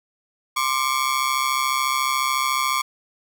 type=ring-modulated tone; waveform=sawtooth; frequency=1118 Hz; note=C#6; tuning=14 cents sharp; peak=-13 dBFS; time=0.56-2.82 s; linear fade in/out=10 ms; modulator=67 Hz; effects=none